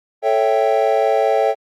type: chord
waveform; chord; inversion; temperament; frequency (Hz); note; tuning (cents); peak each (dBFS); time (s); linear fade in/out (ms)
triangle; A dominant seventh; none; equal; 440 / 554.4 / 659.3 / 784; A4 / C#5 / E5 / G5; 0 / 0 / 0 / 0; -17; 0.22-1.55; 50
effects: Opus 48 kbps